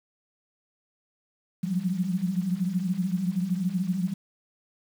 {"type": "tone cluster", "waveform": "sine", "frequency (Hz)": [174.3, 182.2, 195.4], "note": ["F3", "F#3", "G3"], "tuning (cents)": [-3, -26, -5], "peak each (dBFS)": -29, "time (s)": [1.63, 4.14], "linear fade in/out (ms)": 10, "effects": ["8-bit"]}